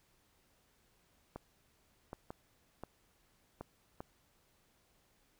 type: clicks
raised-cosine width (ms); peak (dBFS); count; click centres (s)
1; -29; 6; 1.36 / 2.131 / 2.305 / 2.836 / 3.61 / 4.005
effects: pink hiss -72 dBFS RMS until 5.39 s